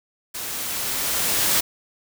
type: noise with level ramp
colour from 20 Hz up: white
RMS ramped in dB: -31 to -19 dBFS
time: 0.34-1.61 s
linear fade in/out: 10 ms
effects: none